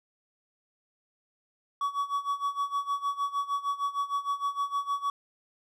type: tone with tremolo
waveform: triangle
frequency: 1130 Hz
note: C#6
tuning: 33 cents sharp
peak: -23 dBFS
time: 1.81-5.1 s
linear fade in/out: 2 ms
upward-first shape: sine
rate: 6.5 Hz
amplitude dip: 85%
effects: none